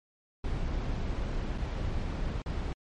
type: noise with dropouts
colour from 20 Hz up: brown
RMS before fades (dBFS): -32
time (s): 0.44-2.73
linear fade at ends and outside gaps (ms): 2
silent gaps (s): 1.578-1.582 / 2.42-2.46
effects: low-pass 5000 Hz 12 dB/octave + MP3 48 kbps